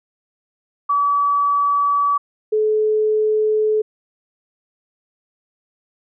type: tone pair in turn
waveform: sine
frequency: 1145 / 430.1 Hz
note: D6 / A4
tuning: -44 / -39 cents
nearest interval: octave + perfect fourth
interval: 1695 cents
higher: first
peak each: -14 dBFS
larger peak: neither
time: 0.89-2.18 / 2.52-3.82 s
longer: second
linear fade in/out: 10 ms
effects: none